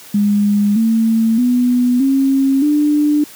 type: tone with pitch steps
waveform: sine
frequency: 205 / 224.8 / 246.6 / 270.5 / 296.7 Hz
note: G#3 / A3 / B3 / C#4 / D4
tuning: -22 / +37 / -2 / -42 / +18 cents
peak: -10 dBFS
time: 0.14-3.24 s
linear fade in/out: 5 ms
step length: 620 ms
effects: white hiss -38 dBFS RMS until 3.35 s + high-pass 100 Hz 12 dB/octave